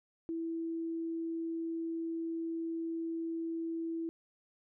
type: tone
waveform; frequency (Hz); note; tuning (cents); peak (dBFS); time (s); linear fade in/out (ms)
sine; 329.6; E4; 0; -34; 0.29-4.09; 0
effects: none